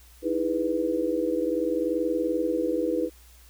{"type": "chord", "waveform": "sine", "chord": "E major seventh", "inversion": "third", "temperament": "just", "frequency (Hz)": [309, 329.6, 412, 494.4], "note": ["D#4", "E4", "G#4", "B4"], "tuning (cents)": [-12, 0, -14, 2], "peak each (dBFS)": [-30, -28, -32, -27], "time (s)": [0.22, 3.1], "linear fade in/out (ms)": 50, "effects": ["added 60 Hz sine -51 dBFS peak until 3.49 s", "white hiss -56 dBFS RMS until 3.49 s"]}